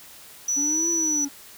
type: tone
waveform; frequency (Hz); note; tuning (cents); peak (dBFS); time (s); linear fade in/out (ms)
sine; 5920; F#8; 0; -21; 0.48-1.25; 5
type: linear two-way sweep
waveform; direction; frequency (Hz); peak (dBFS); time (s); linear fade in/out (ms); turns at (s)
triangle; up then down; 277.2 to 340.1 to 277.2; -26; 0.56-1.29; 20; 0.9
effects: white hiss -46 dBFS RMS until 1.57 s